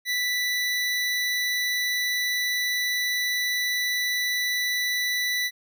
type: tone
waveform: 25% pulse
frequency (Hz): 1975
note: B6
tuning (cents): 0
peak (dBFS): -20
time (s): 0.05-5.51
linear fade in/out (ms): 50
effects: none